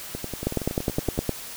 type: two click trains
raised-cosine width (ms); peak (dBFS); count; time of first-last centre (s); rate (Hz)
2; -9 / -17; 9 / 12; 0.47-1.293 / 0.15-1.178; 9.72 / 10.7
effects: white hiss -38 dBFS RMS until 1.56 s